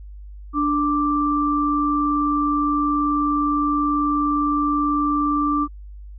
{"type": "tone pair together", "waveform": "sine", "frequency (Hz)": [293.7, 1174.7], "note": ["D4", "D6"], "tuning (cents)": [0, 0], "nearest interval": "2 octaves", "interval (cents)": 2400, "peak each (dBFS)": -20, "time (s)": [0.53, 5.68], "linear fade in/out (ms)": 50, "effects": ["added 50 Hz sine -35 dBFS peak until 6.18 s"]}